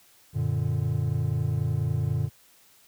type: chord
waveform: triangle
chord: Gb augmented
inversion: none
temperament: equal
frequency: 92.5 / 116.54 / 146.83 Hz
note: Gb2 / Bb2 / D3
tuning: 0 / 0 / 0 cents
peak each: -28 / -25 / -26 dBFS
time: 0.33-2.3 s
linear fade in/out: 50 ms
effects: white hiss -58 dBFS RMS until 2.87 s